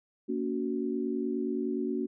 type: chord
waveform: sine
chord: F# major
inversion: first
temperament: equal with one note detuned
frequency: 233.1 / 282.7 / 370 Hz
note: A#3 / C#4 / F#4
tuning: 0 / +34 / 0 cents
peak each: -33 dBFS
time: 0.28-2.07 s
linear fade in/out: 20 ms
effects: none